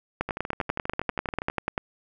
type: two click trains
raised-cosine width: 0.5 ms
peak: -16 / -10 dBFS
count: 16 / 17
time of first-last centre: 0.29-1.5 / 0.21-1.779 s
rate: 12.4 / 10.2 Hz
effects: none